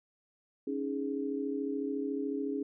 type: chord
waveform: sine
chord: C# suspended second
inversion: none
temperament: equal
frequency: 277.2 / 311.1 / 415.3 Hz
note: C#4 / D#4 / G#4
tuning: 0 / 0 / 0 cents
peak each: -34 / -39 / -36 dBFS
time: 0.67-2.63 s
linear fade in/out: 5 ms
effects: none